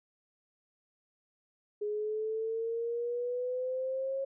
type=exponential sweep; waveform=sine; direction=up; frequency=415.2 to 545 Hz; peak=-31 dBFS; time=1.81-4.25 s; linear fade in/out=10 ms; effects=none

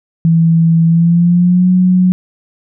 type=tone with pitch glide; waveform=sine; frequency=164.81 to 182.87 Hz; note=E3 to F#3; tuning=0 to -20 cents; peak=-6 dBFS; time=0.25-2.12 s; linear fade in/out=0 ms; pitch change=+180 cents; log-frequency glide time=0.86-1.69 s; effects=none

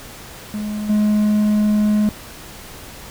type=tone with level steps; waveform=triangle; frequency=210.7 Hz; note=G#3; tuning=25 cents sharp; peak=-20 / -11 dBFS; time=0.54-2.09 s; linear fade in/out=0 ms; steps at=0.89 s; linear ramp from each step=10 ms; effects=pink hiss -37 dBFS RMS until 3.1 s

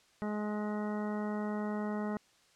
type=harmonic tone; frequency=210 Hz; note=G#3; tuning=19 cents sharp; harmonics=1 / 2 / 3 / 4 / 5 / 6 / 7 / 9; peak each=-34 / -41 / -43 / -45 / -49 / -48 / -51 / -51 dBFS; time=0.22-2.17 s; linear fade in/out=0 ms; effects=white hiss -66 dBFS RMS until 2.55 s + low-pass 7000 Hz 12 dB/octave

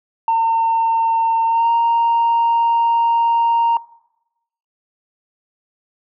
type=tone with pitch glide; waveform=sine; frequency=909 to 929.2 Hz; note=A#5 to A#5; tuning=-44 to -6 cents; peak=-11 dBFS; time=0.28-3.77 s; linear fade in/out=2 ms; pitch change=+38 cents; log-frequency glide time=1.46-1.7 s; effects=noise-tail reverb RT60 0.9 s tail -20 dB re dry + tanh soft clip ceiling -10 dBFS

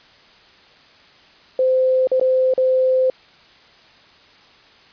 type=tone with dropouts; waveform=sine; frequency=517 Hz; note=C5; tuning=21 cents flat; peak=-13 dBFS; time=1.59-3.1 s; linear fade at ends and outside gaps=2 ms; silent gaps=2.072-2.116 / 2.198-2.212 / 2.538-2.578 s; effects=white hiss -49 dBFS RMS until 4.92 s + resampled to 11025 Hz

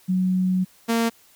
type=tone pair in turn; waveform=sine / sawtooth; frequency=184.9 / 229.9 Hz; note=F#3 / A#3; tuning=-1 / -24 cents; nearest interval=major third; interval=377 cents; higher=second; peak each=-18 / -15 dBFS; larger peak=second; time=0.08-0.65 / 0.88-1.1 s; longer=first; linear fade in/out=20 ms; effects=white hiss -55 dBFS RMS until 1.35 s

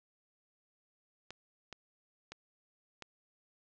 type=clicks; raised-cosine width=0.2 ms; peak=-27 dBFS; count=4; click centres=1.306 / 1.727 / 2.32 / 3.023 s; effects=low-pass 7000 Hz 12 dB/octave

